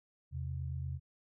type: tone pair together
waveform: sine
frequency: 82.71 / 131.3 Hz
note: E2 / C3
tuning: +6 / +6 cents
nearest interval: minor sixth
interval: 800 cents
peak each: -38 / -39 dBFS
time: 0.31-1 s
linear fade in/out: 50 ms
effects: none